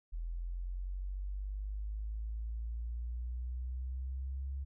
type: linear sweep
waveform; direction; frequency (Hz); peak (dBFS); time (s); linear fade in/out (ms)
sine; up; 41.37 to 68.4; -36; 0.12-4.65; 20
effects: none